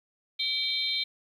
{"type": "tone cluster", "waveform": "sine", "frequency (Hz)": [2299, 3183, 3653, 4079], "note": ["D7", "G7", "A#7", "C8"], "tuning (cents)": [-37, 26, -36, -45], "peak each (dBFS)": [-34, -35, -30, -30], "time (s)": [0.39, 1.04], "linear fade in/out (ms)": 10, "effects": ["tanh soft clip ceiling -16 dBFS", "10-bit"]}